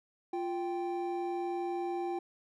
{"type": "tone pair together", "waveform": "triangle", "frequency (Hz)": [349.2, 784], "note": ["F4", "G5"], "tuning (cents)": [0, 0], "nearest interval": "octave + major second", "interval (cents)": 1400, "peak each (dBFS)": [-32, -35], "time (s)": [0.33, 2.19], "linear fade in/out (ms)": 5, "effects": []}